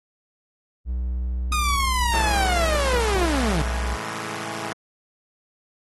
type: tone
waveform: triangle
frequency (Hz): 61.74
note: B1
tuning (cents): 0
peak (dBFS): -21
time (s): 0.85-3.98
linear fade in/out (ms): 50
type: linear sweep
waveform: sawtooth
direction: down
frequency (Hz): 1244.5 to 141.5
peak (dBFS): -18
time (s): 1.52-3.62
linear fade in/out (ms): 2
type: chord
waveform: 5% pulse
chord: A major seventh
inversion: none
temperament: equal with one note detuned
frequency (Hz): 110 / 137.55 / 164.81 / 207.7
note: A2 / C#3 / E3 / G#3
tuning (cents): 0 / -13 / 0 / 0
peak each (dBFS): -22 / -27 / -23 / -23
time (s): 2.13-4.73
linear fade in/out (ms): 5
effects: AAC 32 kbps